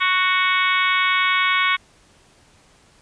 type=harmonic tone; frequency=370 Hz; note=F#4; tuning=in tune; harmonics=3 / 4 / 5 / 6 / 7 / 8 / 9 / 10; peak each=-21 / -24 / -26 / -20 / -30 / -32 / -27 / -30 dBFS; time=0-1.77 s; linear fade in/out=20 ms; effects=pink hiss -54 dBFS RMS until 3.01 s + resampled to 22050 Hz